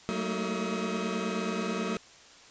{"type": "tone cluster", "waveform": "25% pulse", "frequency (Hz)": [188.3, 218.2, 227.5, 318.6, 1269], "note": ["F#3", "A3", "A#3", "D#4", "D#6"], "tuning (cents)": [31, -14, -42, 41, 34], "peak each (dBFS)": [-30, -33, -31, -38, -35], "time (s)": [0.09, 1.97], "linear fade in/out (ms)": 0, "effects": ["white hiss -53 dBFS RMS until 2.5 s", "resampled to 16000 Hz"]}